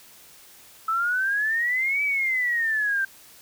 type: exponential two-way sweep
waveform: sine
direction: up then down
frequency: 1300 to 2312 to 1558 Hz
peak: -21 dBFS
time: 0.88-3.05 s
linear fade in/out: 5 ms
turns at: 2.03 s
effects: white hiss -50 dBFS RMS until 3.41 s